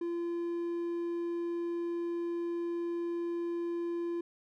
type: tone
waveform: triangle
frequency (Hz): 342.4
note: F4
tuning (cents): -34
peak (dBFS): -30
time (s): 0.01-4.21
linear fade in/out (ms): 5
effects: none